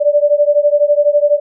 sine beating tone pair, 581 / 593 Hz, D5 / D5, -19 / +17 cents, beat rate 12 Hz, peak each -11 / -12 dBFS, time 0-1.4 s, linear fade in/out 20 ms, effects none

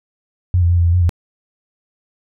sine tone with pitch steps, 90.1 / 85.7 / 87.4 / 85.7 / 85.2 / 89.9 / 85.5 Hz, F#2 / F2 / F2 / F2 / F2 / F#2 / F2, -45 / -32 / +2 / -32 / -42 / -49 / -36 cents, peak -10 dBFS, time 0.54-1.093 s, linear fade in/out 0 ms, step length 79 ms, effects none

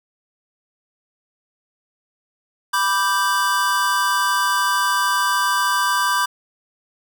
square chord, G major, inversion first, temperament equal, 987.8 / 1174.7 / 1568 Hz, B5 / D6 / G6, 0 / 0 / 0 cents, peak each -22 dBFS, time 2.73-6.26 s, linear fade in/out 10 ms, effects none

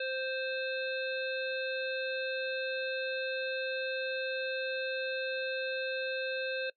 harmonic tone with a mistuned harmonic, 523.3 Hz, C5, in tune, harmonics 1 / 3 / 5 / 7 / 8, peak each -35 / -38 / -40 / -44 / -46 dBFS, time 0-6.7 s, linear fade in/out 5 ms, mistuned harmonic 8, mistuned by -25 cents, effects noise-tail reverb RT60 0.1 s tail -21 dB re dry

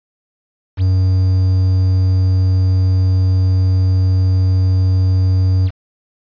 triangle tone with quantisation, 93.3 Hz, F#2, 15 cents sharp, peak -8 dBFS, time 0.77-5.71 s, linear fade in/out 50 ms, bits 6, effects resampled to 11025 Hz

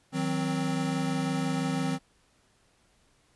square chord, C diminished, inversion first, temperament equal with one note detuned, 159.02 / 185 / 261.6 Hz, Eb3 / Gb3 / C4, +38 / 0 / 0 cents, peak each -32 / -34 / -31 dBFS, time 0.12-1.99 s, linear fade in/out 50 ms, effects pink hiss -66 dBFS RMS until 3.35 s + resampled to 24000 Hz

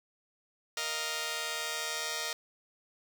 5% pulse chord, Bb suspended fourth, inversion none, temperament just, 466.2 / 621.6 / 699.2 Hz, Bb4 / Eb5 / F5, 0 / -2 / +2 cents, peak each -27 / -26 / -29 dBFS, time 0.77-2.33 s, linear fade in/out 2 ms, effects none

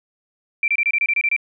sine tone bursts, 2349 Hz, D7, in tune, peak -15 dBFS, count 10, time 0.63-1.364 s, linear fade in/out 2 ms, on 50 ms, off 26 ms, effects none

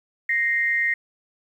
sine tone pair together, 1864.7 / 2093 Hz, A#6 / C7, 0 / 0 cents, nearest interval major second, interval 200 cents, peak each -21 / -23 dBFS, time 0.29-0.94 s, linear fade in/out 5 ms, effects 9-bit

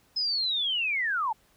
sine linear sweep, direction down, 5150 to 823 Hz, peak -25 dBFS, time 0.16-1.33 s, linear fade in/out 10 ms, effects pink hiss -64 dBFS RMS until 1.56 s

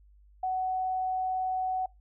sine tone, 747 Hz, F#5, 16 cents sharp, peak -27 dBFS, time 0.43-1.86 s, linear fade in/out 5 ms, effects noise-tail reverb RT60 0.2 s tail -22 dB re dry + added 50 Hz sine -55 dBFS peak until 2 s

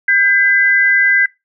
sine tone pair together, 1595 / 2010 Hz, G6 / B6, +30 / +30 cents, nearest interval major third, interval 400 cents, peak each -12 dBFS, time 0.08-1.26 s, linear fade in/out 5 ms, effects noise-tail reverb RT60 0.2 s tail -20 dB re dry

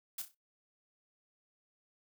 blue noise with echo, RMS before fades -39 dBFS, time 0.18-0.22 s, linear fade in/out 5 ms, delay 32 ms, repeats 4, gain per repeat -9 dB, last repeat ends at 0.348 s, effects noise-tail reverb RT60 0.2 s tail -23 dB re dry

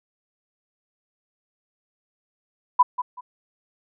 sine tone with echo, 993 Hz, B5, 9 cents sharp, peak -10 dBFS, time 2.79-2.83 s, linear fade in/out 10 ms, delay 190 ms, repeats 2, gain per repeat -12 dB, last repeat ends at 3.21 s, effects none

